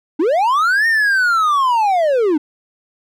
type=linear two-way sweep; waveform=triangle; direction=up then down; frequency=277.9 to 1855 to 282.8 Hz; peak=-10 dBFS; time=0.19-2.38 s; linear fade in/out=10 ms; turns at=0.87 s; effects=none